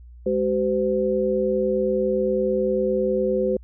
sine tone cluster, 208.1 / 381.2 / 511 Hz, G#3 / G4 / C5, +4 / -48 / -41 cents, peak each -26 / -23 / -22 dBFS, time 0.26-3.57 s, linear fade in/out 5 ms, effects added 60 Hz sine -41 dBFS peak until 3.63 s

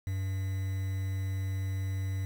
triangle tone with quantisation, 95.9 Hz, G2, 37 cents flat, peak -28 dBFS, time 0.07-2.25 s, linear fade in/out 0 ms, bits 8, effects none

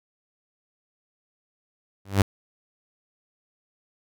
sawtooth tone with exponential growth, 98.3 Hz, G2, 5 cents sharp, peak -9 dBFS, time 2.05-2.22 s, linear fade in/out 5 ms, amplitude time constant 36 ms, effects none

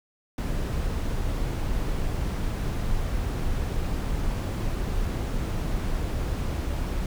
brown noise, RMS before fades -27 dBFS, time 0.38-7.06 s, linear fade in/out 2 ms, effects none

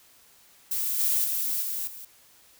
violet noise with level steps, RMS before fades -28 / -24 / -28 / -31 / -42 dBFS, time 0.71-2.05 s, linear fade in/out 5 ms, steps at 0.99 / 1.24 / 1.62 / 1.87 s, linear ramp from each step 5 ms, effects white hiss -57 dBFS RMS until 2.59 s

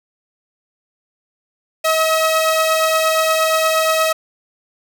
sawtooth tone pair together, 638 / 1284.5 Hz, D#5 / E6, +43 / -45 cents, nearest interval octave, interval 1212 cents, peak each -11 / -16 dBFS, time 1.84-4.13 s, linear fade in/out 10 ms, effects none

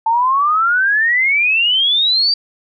sine exponential sweep, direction up, 882 to 4711 Hz, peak -11 dBFS, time 0.06-2.34 s, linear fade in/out 5 ms, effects none

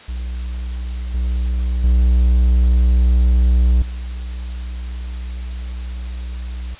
triangle tone with level steps, 61.1 Hz, B1, 18 cents flat, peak -20 / -14 / -8 / -22 dBFS, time 0.08-6.75 s, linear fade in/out 10 ms, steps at 1.14 / 1.84 / 3.82 s, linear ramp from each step 2 ms, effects white hiss -40 dBFS RMS until 6.79 s + resampled to 8000 Hz

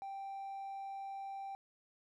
triangle tone, 784 Hz, G5, in tune, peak -39 dBFS, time 0.02-1.55 s, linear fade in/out 0 ms, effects tanh soft clip ceiling -36 dBFS

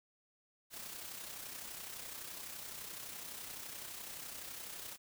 white noise with amplitude modulation, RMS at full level -45 dBFS, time 0.7-4.98 s, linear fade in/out 50 ms, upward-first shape sine, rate 31.8 Hz, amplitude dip 45%, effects none

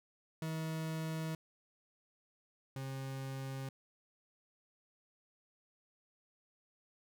40% pulse tone pair in turn, 159.7 / 134.29 Hz, D#3 / C3, +45 / +45 cents, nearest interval minor third, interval 300 cents, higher first, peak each -36 / -39 dBFS, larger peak first, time 0.42-1.35 / 2.76-3.69 s, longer neither, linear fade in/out 2 ms, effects none

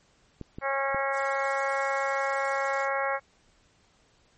clicks, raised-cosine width 3 ms, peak -24 dBFS, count 3, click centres 0.413 / 0.585 / 0.946 s
harmonic tone, 273.4 Hz, C#4, 24 cents flat, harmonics 2 / 3 / 4 / 5 / 6 / 7 / 8, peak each -30 / -32 / -33 / -34 / -35 / -35 / -36 dBFS, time 0.61-3.2 s, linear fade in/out 50 ms
violet noise, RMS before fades -36 dBFS, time 1.12-2.89 s, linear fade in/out 50 ms
effects pink hiss -64 dBFS RMS until 4.37 s + MP3 32 kbps

